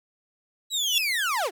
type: linear sweep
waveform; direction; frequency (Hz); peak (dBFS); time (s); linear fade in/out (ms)
30% pulse; down; 3965 to 311.1; -21; 0.7-1.51; 50
type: tone with exponential growth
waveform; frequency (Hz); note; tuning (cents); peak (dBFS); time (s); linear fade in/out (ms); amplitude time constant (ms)
40% pulse; 3425; A7; -47; -16; 0.8-0.98; 1; 39
effects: none